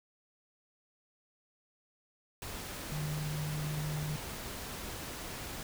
sine tone in noise, 150.9 Hz, D3, 47 cents sharp, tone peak -34 dBFS, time 2.92-4.16 s, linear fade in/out 2 ms, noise pink, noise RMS -42 dBFS, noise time 2.42-5.63 s, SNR +5 dB, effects none

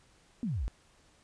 sine exponential sweep, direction down, 259.7 to 43.65 Hz, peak -30 dBFS, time 0.43-0.68 s, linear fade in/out 0 ms, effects pink hiss -64 dBFS RMS until 1.23 s + resampled to 22050 Hz

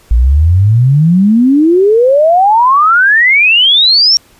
sine exponential sweep, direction up, 55 to 5630 Hz, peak -4 dBFS, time 0.11-4.17 s, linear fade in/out 0 ms, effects pink hiss -45 dBFS RMS until 4.39 s + resampled to 32000 Hz

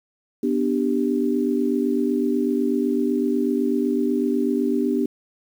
sine chord, G major, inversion first, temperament equal with one note detuned, 246.9 / 294.9 / 392 Hz, B3 / D4 / G4, 0 / +7 / 0 cents, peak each -22 / -23 / -24 dBFS, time 0.43-5.06 s, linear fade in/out 5 ms, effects 8-bit

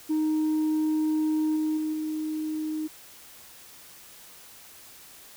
sine tone with level steps, 310.4 Hz, D#4, 4 cents flat, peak -20 / -22 / -25 / -27 dBFS, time 0.09-2.88 s, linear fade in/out 20 ms, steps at 1.56 / 1.77 / 1.93 s, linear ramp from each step 5 ms, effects tanh soft clip ceiling -21 dBFS + white hiss -49 dBFS RMS until 5.36 s

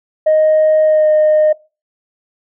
sine tone with pitch glide, 622.3 to 614.4 Hz, D#5 to D#5, 0 to -22 cents, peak -6 dBFS, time 0.26-1.53 s, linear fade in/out 10 ms, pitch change -22 cents, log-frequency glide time 0.84-1.09 s, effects noise-tail reverb RT60 0.3 s tail -22 dB re dry + tanh soft clip ceiling -5 dBFS

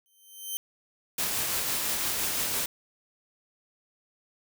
5% pulse tone with exponential growth, 3100 Hz, G7, 20 cents flat, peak -20 dBFS, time 0.06-0.57 s, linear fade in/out 0 ms, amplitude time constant 110 ms
white noise with tremolo, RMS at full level -28 dBFS, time 1.18-2.66 s, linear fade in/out 5 ms, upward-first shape triangle, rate 5.9 Hz, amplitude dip 30%
effects none

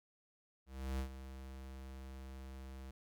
square tone with ADSR envelope, 66.1 Hz, C2, 18 cents sharp, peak -36 dBFS, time 0.66-2.91 s, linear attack 330 ms, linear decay 93 ms, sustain -12 dB, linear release 5 ms, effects none

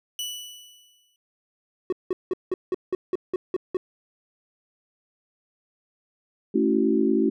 sawtooth tone with exponential decay, 2960 Hz, F#7, in tune, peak -24 dBFS, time 0.19-1.16 s, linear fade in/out 1 ms, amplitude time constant 210 ms
triangle tone bursts, 369.3 Hz, F#4, 3 cents flat, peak -19 dBFS, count 10, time 1.9-3.77 s, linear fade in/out 2 ms, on 25 ms, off 180 ms
sine chord, F# minor seventh, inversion first, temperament equal with one note detuned, 220 / 277.2 / 329.6 / 378.2 Hz, A3 / C#4 / E4 / F#4, 0 / 0 / 0 / +38 cents, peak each -24 dBFS, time 6.54-7.3 s, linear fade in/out 10 ms
effects none

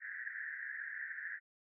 pink band-pass noise, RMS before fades -44 dBFS, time 0-1.4 s, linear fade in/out 50 ms, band 1600 to 1900 Hz, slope 96 dB/octave, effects none

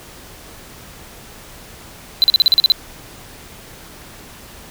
triangle tone bursts, 4024 Hz, B7, 32 cents sharp, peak -6 dBFS, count 9, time 2.22-2.72 s, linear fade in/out 0 ms, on 20 ms, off 40 ms, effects pink hiss -39 dBFS RMS until 4.7 s

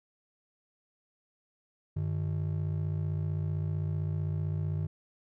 triangle ring-modulated tone, 123.47 Hz, B2, in tune, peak -24 dBFS, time 1.96-4.87 s, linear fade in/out 10 ms, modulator 27.8 Hz, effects none

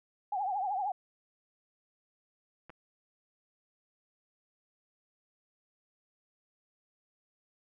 sine tone with vibrato, 784 Hz, G5, in tune, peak -30 dBFS, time 0.32-0.92 s, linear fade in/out 5 ms, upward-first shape triangle, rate 13 Hz, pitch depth 150 cents each way
clicks, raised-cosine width 0.5 ms, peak -34 / -36 dBFS, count 2, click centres 2.696 / 2.702 s
effects none

